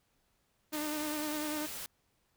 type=tone with vibrato; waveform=sawtooth; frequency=302.4 Hz; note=D#4; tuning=49 cents flat; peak=-31 dBFS; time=0.72-1.67 s; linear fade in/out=20 ms; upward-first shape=sine; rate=10 Hz; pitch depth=33 cents each way
type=noise; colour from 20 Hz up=white; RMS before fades=-42 dBFS; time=0.73-1.86 s; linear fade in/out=0 ms
effects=pink hiss -75 dBFS RMS until 2.36 s